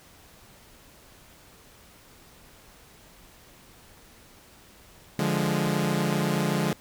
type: chord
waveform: sawtooth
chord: D diminished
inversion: none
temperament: equal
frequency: 146.83 / 174.61 / 207.7 Hz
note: D3 / F3 / Ab3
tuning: 0 / 0 / 0 cents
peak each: -24 dBFS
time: 5.19-6.73 s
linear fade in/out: 2 ms
effects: pink hiss -53 dBFS RMS until 6.8 s